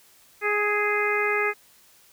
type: harmonic tone with a mistuned harmonic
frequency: 415.3 Hz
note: G#4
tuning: in tune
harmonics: 1 / 2 / 3 / 4 / 5 / 6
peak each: -26 / -33 / -29 / -29 / -26 / -31 dBFS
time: 0.41-1.54 s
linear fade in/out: 50 ms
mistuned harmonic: 3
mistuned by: +16 cents
effects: white hiss -56 dBFS RMS until 2.12 s